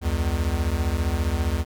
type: beating tone pair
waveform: square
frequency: 69.3 / 84.3 Hz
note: C#2 / E2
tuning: 0 / +39 cents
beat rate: 15 Hz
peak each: -25 dBFS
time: 0.01-1.65 s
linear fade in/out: 50 ms
effects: none